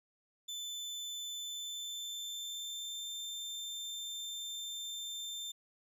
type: tone with pitch glide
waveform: 30% pulse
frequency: 3520 to 3577 Hz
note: A7 to A7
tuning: 0 to +28 cents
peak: -37 dBFS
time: 0.48-5.52 s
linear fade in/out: 10 ms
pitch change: +28 cents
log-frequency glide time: 1.38-3.09 s
effects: none